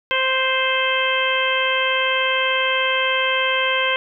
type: harmonic tone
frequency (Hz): 523.3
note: C5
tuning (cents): 0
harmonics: 1 / 2 / 3 / 4 / 5 / 6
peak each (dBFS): -24 / -24 / -24 / -24 / -24 / -24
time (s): 0.11-3.96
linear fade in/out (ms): 0
effects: none